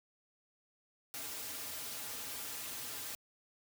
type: noise with comb filter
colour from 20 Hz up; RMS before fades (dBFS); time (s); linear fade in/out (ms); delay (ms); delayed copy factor
white; -43; 1.14-3.15; 0; 5.4; -0.75
effects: high-pass 80 Hz 12 dB/octave